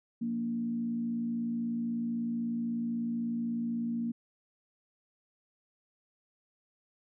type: tone with frequency modulation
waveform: sine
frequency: 233.1 Hz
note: A#3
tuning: in tune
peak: -30 dBFS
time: 0.21-4.12 s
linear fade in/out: 10 ms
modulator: 56.2 Hz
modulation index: 0.43
effects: none